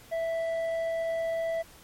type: tone with low-pass filter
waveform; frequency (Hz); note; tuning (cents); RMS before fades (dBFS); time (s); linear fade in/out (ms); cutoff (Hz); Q
square; 659.3; E5; 0; -30; 0.11-1.63; 20; 1500; 0.96
effects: pink hiss -53 dBFS RMS until 1.83 s + MP3 64 kbps